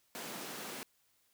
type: high-pass noise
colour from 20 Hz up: pink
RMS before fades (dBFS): -44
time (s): 0.15-0.83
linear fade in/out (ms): 0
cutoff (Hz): 190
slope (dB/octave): 24
effects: white hiss -73 dBFS RMS until 1.33 s